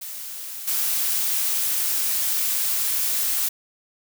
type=noise with level steps; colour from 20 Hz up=blue; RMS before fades=-34 / -23 dBFS; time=0.01-3.49 s; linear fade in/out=10 ms; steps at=0.67 s; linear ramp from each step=10 ms; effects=none